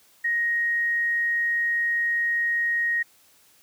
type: tone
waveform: sine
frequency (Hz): 1875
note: A#6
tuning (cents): +10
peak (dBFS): -21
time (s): 0.24-3.03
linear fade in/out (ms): 10
effects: white hiss -58 dBFS RMS until 3.62 s + high-pass 60 Hz 12 dB/octave